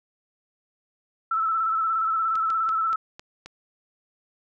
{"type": "tone with vibrato", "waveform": "sine", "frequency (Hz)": 1318.5, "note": "E6", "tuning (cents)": 0, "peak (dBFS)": -21, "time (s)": [1.31, 2.96], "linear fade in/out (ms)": 5, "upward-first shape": "square", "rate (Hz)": 17, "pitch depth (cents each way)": 30}
{"type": "clicks", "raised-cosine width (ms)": 0.2, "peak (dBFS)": -23, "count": 6, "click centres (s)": [2.355, 2.503, 2.691, 2.93, 3.195, 3.46]}
{"effects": []}